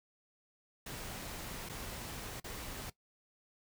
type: noise with dropouts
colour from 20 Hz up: pink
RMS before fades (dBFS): -44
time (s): 0.86-2.9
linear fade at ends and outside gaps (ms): 5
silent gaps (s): 1.69-1.695 / 2.401-2.442
effects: noise-tail reverb RT60 0.1 s tail -18 dB re dry